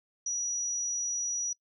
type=tone; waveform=sine; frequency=5830 Hz; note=F#8; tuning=26 cents flat; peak=-29 dBFS; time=0.26-1.53 s; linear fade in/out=5 ms; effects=noise-tail reverb RT60 0.1 s tail -24 dB re dry